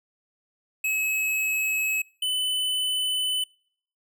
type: tone pair in turn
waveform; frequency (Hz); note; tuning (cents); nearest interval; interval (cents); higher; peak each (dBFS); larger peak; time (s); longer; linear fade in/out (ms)
square; 2572 / 3011; E7 / F#7; -43 / +30; minor third; 273; second; -24; neither; 0.84-2.02 / 2.22-3.44; second; 5
effects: noise-tail reverb RT60 0.6 s tail -26 dB re dry